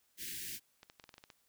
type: band-stop noise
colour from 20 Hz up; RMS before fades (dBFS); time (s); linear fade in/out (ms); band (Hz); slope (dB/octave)
white; -43; 0.17-0.6; 50; 400 to 1600; 96
type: clicks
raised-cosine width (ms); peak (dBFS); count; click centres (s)
0.2; -35; 9; 0.831 / 0.899 / 0.998 / 1.04 / 1.092 / 1.141 / 1.181 / 1.239 / 1.302
effects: white hiss -74 dBFS RMS until 1.48 s